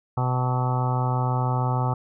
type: harmonic tone with a mistuned harmonic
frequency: 126.1 Hz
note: B2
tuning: 36 cents sharp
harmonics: 1 / 2 / 3 / 4 / 5 / 6 / 7 / 8 / 9 / 10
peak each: -22 / -35 / -37 / -36 / -38 / -32 / -30 / -40 / -34 / -36 dBFS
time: 0.17-1.94 s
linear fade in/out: 5 ms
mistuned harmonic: 10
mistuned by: +35 cents
effects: none